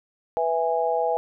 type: chord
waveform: sine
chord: E major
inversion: second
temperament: just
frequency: 494.4 / 659.3 / 824.1 Hz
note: B4 / E5 / G#5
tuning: +2 / 0 / -14 cents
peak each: -25 dBFS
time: 0.37-1.17 s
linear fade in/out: 0 ms
effects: none